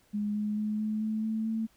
sine tone with pitch steps, 207.7 / 210.1 / 212.6 / 215 / 217.5 / 220.1 / 222.6 Hz, G#3 / G#3 / G#3 / A3 / A3 / A3 / A3, 0 / +20 / +41 / -40 / -20 / +1 / +20 cents, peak -28 dBFS, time 0.13-1.67 s, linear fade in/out 20 ms, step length 220 ms, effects pink hiss -65 dBFS RMS until 1.76 s

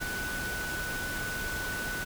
sine tone in noise, 1489 Hz, F#6, 11 cents sharp, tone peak -34 dBFS, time 0-2.05 s, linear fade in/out 20 ms, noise pink, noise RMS -37 dBFS, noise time 0-2.05 s, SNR 0 dB, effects none

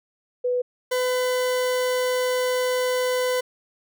sine / 40% pulse tone pair in turn, 495.2 / 503.3 Hz, B4 / B4, +5 / +33 cents, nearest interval unison, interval 28 cents, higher second, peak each -20 dBFS, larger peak neither, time 0.44-0.62 / 0.91-3.41 s, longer second, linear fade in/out 10 ms, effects none

